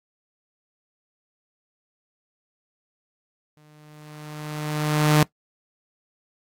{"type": "tone with exponential growth", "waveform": "sawtooth", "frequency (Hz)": 151.3, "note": "D#3", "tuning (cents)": -48, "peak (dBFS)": -9, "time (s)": [3.57, 5.23], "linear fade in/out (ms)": 0, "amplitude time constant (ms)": 360, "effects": ["noise-tail reverb RT60 0.1 s tail -19 dB re dry", "AAC 48 kbps"]}